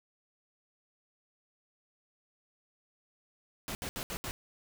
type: noise bursts at uneven times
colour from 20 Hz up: pink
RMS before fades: -38 dBFS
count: 5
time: 3.68-3.75 / 3.82-3.89 / 3.96-4.03 / 4.1-4.17 / 4.24-4.31 s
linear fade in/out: 0 ms
effects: none